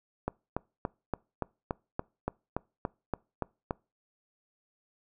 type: click train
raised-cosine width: 1 ms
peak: -16 dBFS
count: 13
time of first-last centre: 0.28-3.709 s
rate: 3.5 Hz
effects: noise-tail reverb RT60 0.3 s tail -25 dB re dry